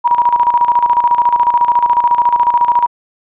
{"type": "tone with tremolo", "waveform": "sine", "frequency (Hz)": 960, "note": "B5", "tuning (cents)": -49, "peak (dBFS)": -6, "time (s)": [0.04, 2.87], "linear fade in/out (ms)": 20, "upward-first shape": "square", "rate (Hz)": 14, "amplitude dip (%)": 65, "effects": ["resampled to 8000 Hz"]}